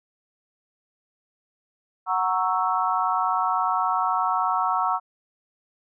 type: chord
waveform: sine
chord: F# dominant seventh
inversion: none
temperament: equal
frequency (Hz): 740 / 932.3 / 1108.7 / 1318.5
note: F#5 / A#5 / C#6 / E6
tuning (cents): 0 / 0 / 0 / 0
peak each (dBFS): -26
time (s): 2.06-5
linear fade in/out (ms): 50
effects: none